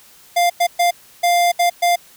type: tone bursts at uneven times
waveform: square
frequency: 698.5 Hz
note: F5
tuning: in tune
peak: -13 dBFS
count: 6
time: 0.36-0.5 / 0.6-0.67 / 0.79-0.91 / 1.23-1.52 / 1.59-1.7 / 1.82-1.96 s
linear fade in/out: 10 ms
effects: white hiss -47 dBFS RMS until 2.16 s

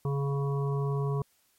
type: harmonic tone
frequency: 139.8 Hz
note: C#3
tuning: 15 cents sharp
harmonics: 1 / 3 / 5 / 7 / 8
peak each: -27 / -34 / -45 / -42 / -42 dBFS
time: 0.05-1.22 s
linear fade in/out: 2 ms
effects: white hiss -68 dBFS RMS until 1.58 s + MP3 64 kbps

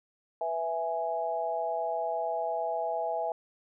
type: chord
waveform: sine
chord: E major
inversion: second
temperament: equal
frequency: 493.9 / 659.3 / 830.6 Hz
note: B4 / E5 / G#5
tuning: 0 / 0 / 0 cents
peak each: -37 / -31 / -33 dBFS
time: 0.41-3.32 s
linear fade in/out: 2 ms
effects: none

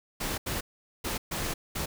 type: noise bursts at uneven times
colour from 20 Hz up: pink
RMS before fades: -32 dBFS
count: 5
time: 0.2-0.38 / 0.46-0.61 / 1.04-1.18 / 1.31-1.54 / 1.75-1.86 s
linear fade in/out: 10 ms
effects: none

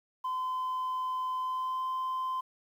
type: tone with pitch glide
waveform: sine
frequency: 1024 to 1034.1 Hz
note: C6 to C6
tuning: -38 to -21 cents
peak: -28 dBFS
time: 0.24-2.41 s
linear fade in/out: 10 ms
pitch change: +17 cents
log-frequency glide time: 1.4-1.86 s
effects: tanh soft clip ceiling -29 dBFS + 10-bit

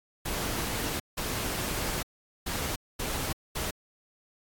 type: noise bursts at uneven times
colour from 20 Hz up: pink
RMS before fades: -32 dBFS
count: 5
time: 0.25-1 / 1.17-2.03 / 2.46-2.76 / 2.99-3.33 / 3.55-3.71 s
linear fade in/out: 10 ms
effects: AAC 64 kbps

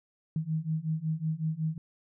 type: beating tone pair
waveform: sine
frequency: 155.56 / 160.96 Hz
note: D#3 / E3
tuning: 0 / -41 cents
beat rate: 5.4 Hz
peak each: -32 / -31 dBFS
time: 0.36-1.78 s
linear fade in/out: 2 ms
effects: none

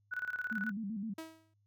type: tone with tremolo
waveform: sine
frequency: 1480 Hz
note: F#6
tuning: in tune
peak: -33 dBFS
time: 0.11-0.72 s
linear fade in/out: 20 ms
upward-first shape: square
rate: 18 Hz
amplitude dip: 75%
type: tone with vibrato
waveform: sine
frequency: 210 Hz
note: G#3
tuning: 19 cents sharp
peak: -36 dBFS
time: 0.51-1.14 s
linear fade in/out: 10 ms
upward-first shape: square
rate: 7.7 Hz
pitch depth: 110 cents each way
type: tone with exponential decay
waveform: sawtooth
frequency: 321.8 Hz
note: E4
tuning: 42 cents flat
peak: -36 dBFS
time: 1.18-1.54 s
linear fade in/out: 5 ms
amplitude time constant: 77 ms
effects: added 102 Hz sine -70 dBFS peak until 1.66 s

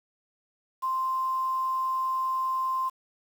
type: tone with quantisation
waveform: sine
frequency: 1045 Hz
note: C6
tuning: 2 cents flat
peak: -25 dBFS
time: 0.82-2.9 s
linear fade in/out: 20 ms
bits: 8
effects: none

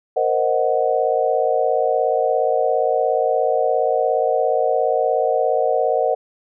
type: chord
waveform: sine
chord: C half-diminished seventh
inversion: third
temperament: equal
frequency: 466.2 / 523.3 / 622.3 / 740 Hz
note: Bb4 / C5 / Eb5 / Gb5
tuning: 0 / 0 / 0 / 0 cents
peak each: -21 dBFS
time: 0.16-6.15 s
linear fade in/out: 10 ms
effects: none

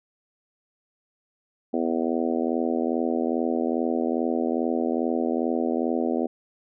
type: harmonic tone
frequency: 82.41 Hz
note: E2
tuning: in tune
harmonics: 3 / 4 / 5 / 6 / 7 / 8 / 9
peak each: -26 / -28 / -30 / -32 / -33 / -34 / -35 dBFS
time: 1.73-6.27 s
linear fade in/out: 10 ms
effects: none

